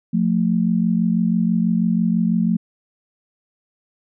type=tone pair together; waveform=sine; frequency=177.2 / 223.3 Hz; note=F3 / A3; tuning=+25 / +26 cents; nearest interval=major third; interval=401 cents; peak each=-18 / -18 dBFS; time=0.13-2.57 s; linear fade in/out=10 ms; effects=none